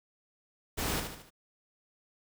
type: noise with echo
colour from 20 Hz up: pink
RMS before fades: -33 dBFS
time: 0.77-1.01 s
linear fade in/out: 20 ms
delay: 74 ms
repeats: 4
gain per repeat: -6 dB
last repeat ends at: 1.306 s
effects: none